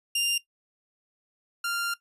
sawtooth tone pair in turn, 2794 / 1391.8 Hz, F7 / F6, 0 / -6 cents, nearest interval octave, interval 1206 cents, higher first, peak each -20 / -23 dBFS, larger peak first, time 0.15-0.38 / 1.64-1.94 s, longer second, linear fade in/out 5 ms, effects noise-tail reverb RT60 0.1 s tail -17 dB re dry + resampled to 32000 Hz

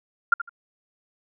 sine tone with echo, 1396.9 Hz, F6, in tune, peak -12 dBFS, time 0.32-0.34 s, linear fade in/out 5 ms, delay 77 ms, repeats 2, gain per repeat -13 dB, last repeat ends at 0.494 s, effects none

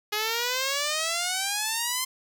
5% pulse exponential sweep, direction up, 415.3 to 1046.5 Hz, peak -14 dBFS, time 0.12-2.05 s, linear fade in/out 10 ms, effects none

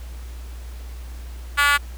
5% pulse tone with high-pass filter, 287.1 Hz, D4, 39 cents flat, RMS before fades -17 dBFS, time 1.57-1.78 s, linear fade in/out 20 ms, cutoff 1300 Hz, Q 3.6, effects added 60 Hz sine -32 dBFS peak until 1.97 s + pink hiss -47 dBFS RMS until 1.97 s

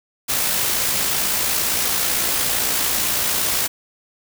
white noise with amplitude modulation, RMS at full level -19 dBFS, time 0.28-3.68 s, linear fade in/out 20 ms, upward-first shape sine, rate 57.8 Hz, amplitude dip 30%, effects none

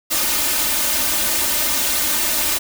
white noise with comb filter, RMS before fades -19 dBFS, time 0.1-2.59 s, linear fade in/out 20 ms, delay 3.3 ms, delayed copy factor +0.85, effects none

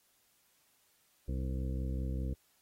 harmonic tone, 65 Hz, C2, 11 cents flat, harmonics 1 / 2 / 3 / 4 / 5 / 7 / 8, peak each -34 / -40 / -44 / -46 / -48 / -51 / -52 dBFS, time 1.28-2.34 s, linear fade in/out 5 ms, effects white hiss -71 dBFS RMS until 2.61 s + AAC 48 kbps

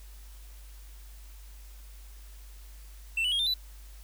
triangle tone with pitch steps, 2684 / 2961 / 3266 / 3603 / 3975 Hz, E7 / F#7 / G#7 / A7 / B7, +31 / +1 / -30 / +40 / +10 cents, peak -24 dBFS, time 3.17-3.54 s, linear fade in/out 5 ms, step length 74 ms, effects added 50 Hz sine -45 dBFS peak until 4.03 s + white hiss -57 dBFS RMS until 4.03 s

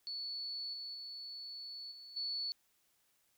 sine tone with level steps, 4435 Hz, C#8, in tune, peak -39 / -42 / -44 / -50 / -36 dBFS, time 0.07-2.52 s, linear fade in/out 0 ms, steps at 0.73 / 0.94 / 1.91 / 2.16 s, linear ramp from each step 10 ms, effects white hiss -75 dBFS RMS until 3.37 s

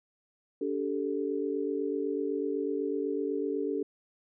sine chord, D suspended fourth, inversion none, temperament equal with one note detuned, 287.5 / 392 / 440 Hz, D4 / G4 / A4, -37 / 0 / 0 cents, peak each -33 dBFS, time 0.61-3.83 s, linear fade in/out 5 ms, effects none

